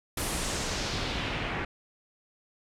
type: noise with low-pass filter sweep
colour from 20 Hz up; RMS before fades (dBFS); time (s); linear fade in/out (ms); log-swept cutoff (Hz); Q
pink; -32; 0.17-1.65; 5; 12000 to 2000; 1.7
effects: none